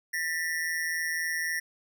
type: ring-modulated tone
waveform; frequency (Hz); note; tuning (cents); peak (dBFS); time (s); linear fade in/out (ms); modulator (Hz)
square; 1872; A#6; +7; -26; 0.13-1.6; 10; 81.9
effects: none